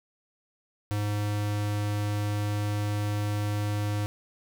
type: tone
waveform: square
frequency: 103.83 Hz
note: G#2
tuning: in tune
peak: -27 dBFS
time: 0.91-4.06 s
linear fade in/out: 0 ms
effects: none